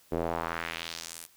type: tone with band-pass filter sweep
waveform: square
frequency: 41.62 Hz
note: E1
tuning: 17 cents sharp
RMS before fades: -35 dBFS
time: 0.11-1.27 s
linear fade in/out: 20 ms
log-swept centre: 410 to 12000 Hz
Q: 1.6
effects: white hiss -61 dBFS RMS until 1.36 s